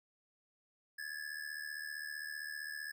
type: ring-modulated tone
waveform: square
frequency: 1700 Hz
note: G#6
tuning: 40 cents sharp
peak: -39 dBFS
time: 0.98-2.92 s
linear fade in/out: 10 ms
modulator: 37.7 Hz
effects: none